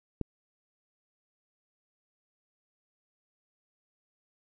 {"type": "click", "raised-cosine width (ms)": 3, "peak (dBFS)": -18, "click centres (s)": 0.213, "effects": []}